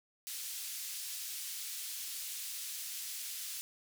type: band-pass noise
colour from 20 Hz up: white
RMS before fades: -42 dBFS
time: 0.27-3.61 s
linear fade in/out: 0 ms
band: 2900 to 15000 Hz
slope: 12 dB/octave
effects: none